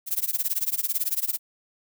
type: noise with tremolo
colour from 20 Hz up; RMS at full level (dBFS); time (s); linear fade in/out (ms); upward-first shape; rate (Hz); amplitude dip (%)
violet; -23; 0.06-1.39; 50; sine; 18; 95
effects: none